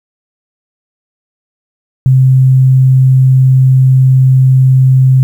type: tone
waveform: sine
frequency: 130.81 Hz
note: C3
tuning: in tune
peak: -3 dBFS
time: 2.06-5.23 s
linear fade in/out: 0 ms
effects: 7-bit